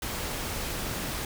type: noise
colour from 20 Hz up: pink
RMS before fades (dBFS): -33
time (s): 0.02-1.25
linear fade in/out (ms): 2
effects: none